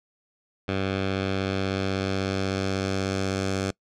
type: tone with low-pass filter sweep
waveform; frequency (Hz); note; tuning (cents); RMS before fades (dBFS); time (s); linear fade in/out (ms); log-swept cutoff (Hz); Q
10% pulse; 96.3; G2; -30; -27; 0.68-3.71; 5; 3300 to 6900; 1.4
effects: noise-tail reverb RT60 0.1 s tail -24 dB re dry